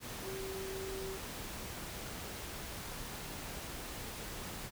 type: tone in noise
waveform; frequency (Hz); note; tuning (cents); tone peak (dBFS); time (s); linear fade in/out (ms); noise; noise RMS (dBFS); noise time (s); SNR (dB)
sine; 384.1; G4; -35; -41; 0.22-1.19; 50; pink; -44; 0-4.71; 0
effects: none